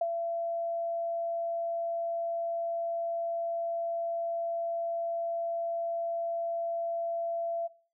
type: tone with ADSR envelope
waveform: sine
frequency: 675 Hz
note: E5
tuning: 41 cents sharp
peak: -24 dBFS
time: 0.01-7.68 s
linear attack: 5 ms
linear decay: 35 ms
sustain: -6 dB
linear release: 20 ms
effects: noise-tail reverb RT60 0.4 s tail -18 dB re dry